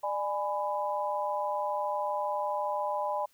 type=chord; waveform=sine; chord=G# diminished; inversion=second; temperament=just; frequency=598 / 830.6 / 996.7 Hz; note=D5 / G#5 / B5; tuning=+31 / 0 / +16 cents; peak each=-33 dBFS; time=0.03-3.26 s; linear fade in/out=10 ms; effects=white hiss -67 dBFS RMS until 3.33 s